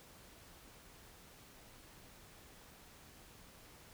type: silence
effects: pink hiss -59 dBFS RMS until 3.93 s